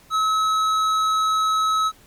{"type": "tone with tanh clipping", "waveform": "sine", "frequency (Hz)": 1289, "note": "E6", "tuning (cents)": -39, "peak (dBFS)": -19, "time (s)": [0.1, 1.92], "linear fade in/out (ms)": 50, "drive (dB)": 12, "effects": ["pink hiss -52 dBFS RMS until 2.06 s", "MP3 96 kbps"]}